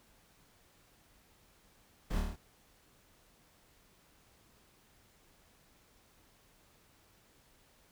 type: noise with echo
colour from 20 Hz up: brown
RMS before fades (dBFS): -36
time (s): 2.1-2.2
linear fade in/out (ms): 10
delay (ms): 27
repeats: 6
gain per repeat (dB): -2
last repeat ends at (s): 2.362
effects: pink hiss -66 dBFS RMS until 7.91 s